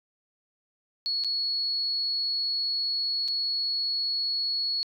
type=tone with dropouts; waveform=triangle; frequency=4365 Hz; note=C#8; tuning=28 cents flat; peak=-22 dBFS; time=1.06-4.83 s; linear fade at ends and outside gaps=0 ms; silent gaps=1.238-1.246 / 3.279-3.284 s; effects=tanh soft clip ceiling -24 dBFS